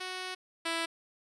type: tone pair in turn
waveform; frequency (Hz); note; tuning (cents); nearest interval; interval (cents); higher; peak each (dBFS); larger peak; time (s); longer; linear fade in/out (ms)
5% pulse; 370 / 331; F#4 / E4; 0 / +7; major second; 193; first; -25 / -19; second; 0-0.35 / 0.65-0.86; first; 10
effects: resampled to 22050 Hz